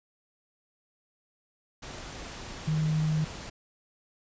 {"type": "tone in noise", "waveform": "sine", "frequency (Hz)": 155.56, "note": "D#3", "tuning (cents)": 0, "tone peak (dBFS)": -24, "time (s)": [2.67, 3.25], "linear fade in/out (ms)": 10, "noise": "pink", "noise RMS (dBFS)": -41, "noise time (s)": [1.82, 3.5], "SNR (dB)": 14, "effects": ["resampled to 16000 Hz"]}